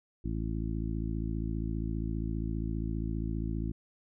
harmonic tone, 55 Hz, A1, in tune, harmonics 1 / 2 / 3 / 4 / 5 / 6, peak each -34 / -37 / -39 / -40 / -41 / -42 dBFS, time 0.24-3.72 s, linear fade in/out 10 ms, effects none

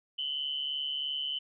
sine tone with amplitude modulation, 3023 Hz, F#7, 36 cents sharp, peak -28 dBFS, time 0.18-1.39 s, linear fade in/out 10 ms, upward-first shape sine, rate 143 Hz, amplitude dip 70%, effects none

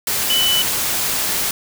sine tone in noise, 2987 Hz, F#7, 16 cents sharp, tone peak -15 dBFS, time 0.3-0.62 s, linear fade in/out 2 ms, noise white, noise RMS -20 dBFS, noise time 0.07-1.51 s, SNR +2 dB, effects none

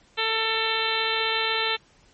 harmonic tone, 446 Hz, A4, 23 cents sharp, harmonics 1 / 2 / 3 / 4 / 5 / 6 / 7 / 8 / 9, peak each -31 / -31 / -31 / -31 / -31 / -31 / -31 / -31 / -31 dBFS, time 0.17-1.77 s, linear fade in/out 20 ms, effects pink hiss -58 dBFS RMS until 2.13 s + MP3 32 kbps

